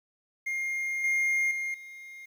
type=tone with level steps; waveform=triangle; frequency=2124 Hz; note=C7; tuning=25 cents sharp; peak=-27 / -22 / -28 / -41 dBFS; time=0.46-2.26 s; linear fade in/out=10 ms; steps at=1.04 / 1.51 / 1.74 s; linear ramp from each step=2 ms; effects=10-bit